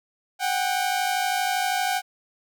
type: tone pair together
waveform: sawtooth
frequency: 740 / 792.6 Hz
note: F#5 / G5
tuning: 0 / +19 cents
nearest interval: minor second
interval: 119 cents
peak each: -21 / -22 dBFS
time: 0.39-2.02 s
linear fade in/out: 50 ms
effects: none